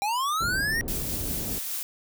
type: linear sweep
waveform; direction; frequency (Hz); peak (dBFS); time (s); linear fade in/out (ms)
square; up; 784 to 1899; -25; 0.02-0.81; 0
type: low-pass noise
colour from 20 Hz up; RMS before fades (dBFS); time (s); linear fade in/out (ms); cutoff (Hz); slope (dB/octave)
pink; -34; 0.4-1.59; 10; 430; 12
type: noise with tremolo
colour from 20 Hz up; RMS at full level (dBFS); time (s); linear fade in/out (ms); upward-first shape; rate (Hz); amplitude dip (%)
blue; -31; 0.88-1.83; 0; sine; 4.9; 25
effects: none